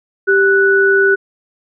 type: tone pair together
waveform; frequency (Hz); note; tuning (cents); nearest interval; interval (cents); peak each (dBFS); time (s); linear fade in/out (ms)
sine; 392 / 1480; G4 / F#6; 0 / 0; octave + major seventh; 2300; -11; 0.27-1.16; 20
effects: none

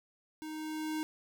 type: tone with level ramp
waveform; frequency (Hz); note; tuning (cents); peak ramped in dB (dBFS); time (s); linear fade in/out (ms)
square; 311; D#4; -1; -41 to -33; 0.42-1.03; 0
effects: none

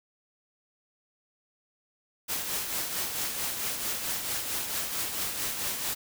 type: noise with tremolo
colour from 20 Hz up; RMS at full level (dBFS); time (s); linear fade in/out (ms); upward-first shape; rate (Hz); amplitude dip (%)
white; -30; 2.28-5.95; 20; triangle; 4.5; 50
effects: none

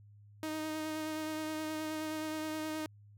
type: tone with vibrato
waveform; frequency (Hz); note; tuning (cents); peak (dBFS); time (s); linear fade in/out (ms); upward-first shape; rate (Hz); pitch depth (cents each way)
sawtooth; 311.5; D#4; +2; -32; 0.43-2.86; 0; sine; 9.5; 16
effects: added 103 Hz sine -55 dBFS peak until 3.17 s

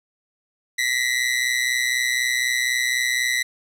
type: ring-modulated tone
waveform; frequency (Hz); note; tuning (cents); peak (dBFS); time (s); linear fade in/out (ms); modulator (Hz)
sawtooth; 1975.5; B6; 0; -13; 0.78-3.43; 10; 62
effects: low-pass 11000 Hz 12 dB/octave + 9-bit

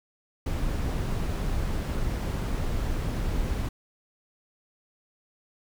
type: noise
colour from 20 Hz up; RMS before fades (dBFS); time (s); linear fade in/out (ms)
brown; -28; 0.46-3.69; 5
effects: none

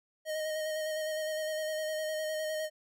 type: tone with vibrato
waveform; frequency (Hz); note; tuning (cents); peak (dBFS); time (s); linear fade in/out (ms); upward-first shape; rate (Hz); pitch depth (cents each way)
square; 622.3; D#5; 0; -33; 0.25-2.7; 50; square; 9.8; 17
effects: none

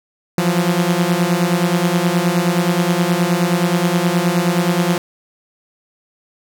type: beating tone pair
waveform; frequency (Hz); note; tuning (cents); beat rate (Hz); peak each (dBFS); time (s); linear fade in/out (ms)
sawtooth; 170 / 179.5; F3 / F3; -46 / +48; 9.5; -13; 0.38-4.98; 2
effects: none

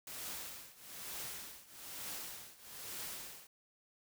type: noise with tremolo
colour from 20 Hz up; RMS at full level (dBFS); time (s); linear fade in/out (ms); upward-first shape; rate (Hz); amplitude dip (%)
white; -43; 0.07-3.47; 2; triangle; 1.1; 90
effects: none

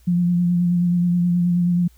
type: tone with vibrato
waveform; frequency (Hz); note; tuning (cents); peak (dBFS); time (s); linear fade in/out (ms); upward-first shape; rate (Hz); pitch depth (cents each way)
sine; 175.3; F3; +7; -15; 0.07-1.88; 10; sine; 9.4; 24
effects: added 60 Hz sine -49 dBFS peak until 1.97 s + white hiss -59 dBFS RMS until 1.97 s

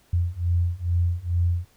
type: beating tone pair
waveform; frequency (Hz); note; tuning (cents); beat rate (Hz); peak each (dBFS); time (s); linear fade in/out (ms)
sine; 85.7 / 88; F2 / F2; -32 / +14; 2.3; -24 / -23; 0.13-1.65; 5
effects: pink hiss -60 dBFS RMS until 1.76 s

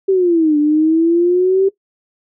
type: exponential two-way sweep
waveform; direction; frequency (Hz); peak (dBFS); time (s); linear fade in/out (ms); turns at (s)
sine; down then up; 392 to 293.7 to 392; -9; 0.08-1.69; 10; 0.58
effects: noise-tail reverb RT60 0.1 s tail -18 dB re dry

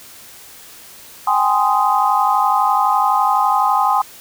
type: chord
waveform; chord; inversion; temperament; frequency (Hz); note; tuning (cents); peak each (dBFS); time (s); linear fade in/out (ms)
sine; Ab major seventh; third; just; 778.7 / 830.6 / 1038.3 / 1245.9; G5 / Ab5 / C6 / Eb6; -12 / 0 / -14 / +2; -19 / -17 / -17 / -19; 1.27-4.02; 5
effects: white hiss -40 dBFS RMS until 4.2 s

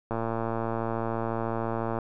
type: click train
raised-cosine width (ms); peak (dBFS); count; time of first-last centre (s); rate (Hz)
1; -16; 215; 0.11-1.987; 114
effects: none

